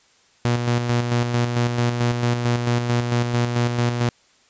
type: tone with tremolo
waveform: sawtooth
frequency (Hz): 120.3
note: B2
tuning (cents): -45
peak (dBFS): -13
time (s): 0.45-4.09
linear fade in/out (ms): 0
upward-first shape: square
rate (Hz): 4.5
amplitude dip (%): 45
effects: white hiss -57 dBFS RMS until 4.49 s + resampled to 16000 Hz